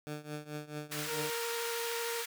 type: tone with tremolo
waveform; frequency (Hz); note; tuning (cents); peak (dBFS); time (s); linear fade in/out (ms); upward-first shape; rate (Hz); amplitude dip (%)
15% pulse; 149.9; D3; +36; -30; 0.07-1.3; 0; triangle; 4.6; 90
type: high-pass noise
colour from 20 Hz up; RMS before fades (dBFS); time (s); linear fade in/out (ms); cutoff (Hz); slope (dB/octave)
pink; -40; 0.91-2.26; 10; 1200; 24
type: tone with vibrato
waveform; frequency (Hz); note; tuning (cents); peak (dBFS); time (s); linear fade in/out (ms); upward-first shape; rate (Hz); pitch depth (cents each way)
sawtooth; 466.2; A#4; 0; -32; 1.06-2.25; 50; sine; 13; 10
effects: none